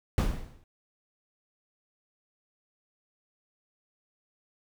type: noise with exponential decay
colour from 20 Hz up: brown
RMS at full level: -20 dBFS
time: 0.18-0.64 s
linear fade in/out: 1 ms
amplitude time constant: 98 ms
effects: none